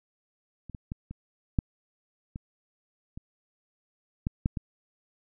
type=clicks; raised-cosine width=5 ms; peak=-30 / -26 / -21 / -26 / -11 / -24 / -27 / -15 / -12 / -19 dBFS; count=10; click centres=0.697 / 0.748 / 0.919 / 1.11 / 1.588 / 2.359 / 3.175 / 4.269 / 4.459 / 4.572 s; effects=none